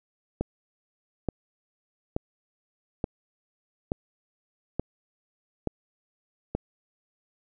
click train, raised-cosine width 2 ms, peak -13 dBFS, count 8, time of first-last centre 0.41-6.55 s, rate 1.14 Hz, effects none

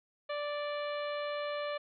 harmonic tone, 586 Hz, D5, 4 cents flat, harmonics 1 / 2 / 3 / 4 / 5 / 6 / 7, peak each -35 / -41 / -45 / -47 / -49 / -51 / -52 dBFS, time 0.29-1.78 s, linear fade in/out 10 ms, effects none

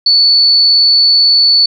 sine tone, 4459 Hz, C#8, 9 cents sharp, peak -5 dBFS, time 0.06-1.66 s, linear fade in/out 5 ms, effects none

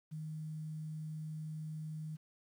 sine tone with quantisation, 155.56 Hz, D#3, in tune, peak -40 dBFS, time 0.11-2.17 s, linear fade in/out 20 ms, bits 11, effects none

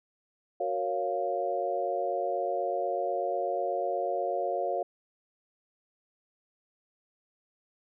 sine chord, Gb major seventh, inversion none, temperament equal, 370 / 466.2 / 554.4 / 698.5 Hz, Gb4 / Bb4 / Db5 / F5, 0 / 0 / 0 / 0 cents, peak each -36 / -35 / -32 / -31 dBFS, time 0.6-4.83 s, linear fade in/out 5 ms, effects none

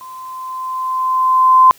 sine tone with level ramp, 1033 Hz, C6, 22 cents flat, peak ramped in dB -31 to -3 dBFS, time 0.01-1.71 s, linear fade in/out 0 ms, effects white hiss -46 dBFS RMS until 1.78 s

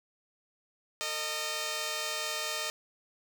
5% pulse tone pair together, 452.2 / 616.2 Hz, A4 / D#5, +47 / -17 cents, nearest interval perfect fourth, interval 536 cents, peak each -27 / -22 dBFS, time 1.01-2.7 s, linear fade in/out 0 ms, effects none

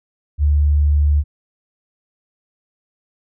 sine tone, 73.42 Hz, D2, in tune, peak -11 dBFS, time 0.38-1.24 s, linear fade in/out 50 ms, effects none

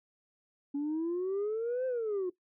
sine exponential two-way sweep, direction up then down, 280 to 523.3 to 353.4 Hz, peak -28 dBFS, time 0.74-2.3 s, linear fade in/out 10 ms, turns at 1.86 s, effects noise-tail reverb RT60 0.1 s tail -17 dB re dry + tanh soft clip ceiling -28 dBFS

